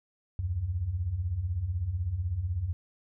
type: beating tone pair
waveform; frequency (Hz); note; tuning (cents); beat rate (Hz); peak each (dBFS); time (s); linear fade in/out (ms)
sine; 75.7 / 91.7; D#2 / F#2; -47 / -15; 16; -35 / -29; 0.39-2.73; 0
effects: none